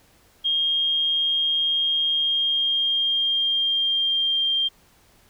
sine tone with pitch glide, 3231 to 3185 Hz, G#7 to G7, -48 to +27 cents, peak -19 dBFS, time 0.44-4.69 s, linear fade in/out 20 ms, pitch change -25 cents, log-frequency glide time 2.04-4.55 s, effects pink hiss -57 dBFS RMS until 5.29 s

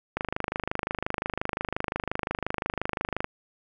click train, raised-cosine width 0.5 ms, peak -12 dBFS, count 80, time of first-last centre 0.17-3.244 s, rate 25.7 Hz, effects none

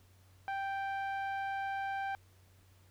sawtooth tone with low-pass filter, 784 Hz, G5, in tune, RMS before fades -37 dBFS, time 0.48-2.15 s, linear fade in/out 0 ms, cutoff 1700 Hz, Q 1.1, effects added 93 Hz sine -61 dBFS peak until 2.9 s + pink hiss -68 dBFS RMS until 2.9 s

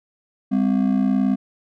triangle ring-modulated tone, 229.5 Hz, A#3, 27 cents flat, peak -11 dBFS, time 0.51-1.36 s, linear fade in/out 20 ms, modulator 29.4 Hz, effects none

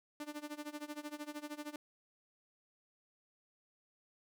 sawtooth tone with tremolo, 297 Hz, D4, 20 cents sharp, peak -36 dBFS, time 0.2-1.76 s, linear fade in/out 2 ms, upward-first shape sine, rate 13 Hz, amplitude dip 90%, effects none

